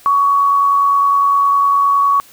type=tone with amplitude modulation; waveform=sine; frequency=1122 Hz; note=C#6; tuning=21 cents sharp; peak=-8 dBFS; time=0.06-2.2 s; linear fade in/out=0 ms; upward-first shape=sine; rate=89.8 Hz; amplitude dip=30%; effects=white hiss -44 dBFS RMS until 2.32 s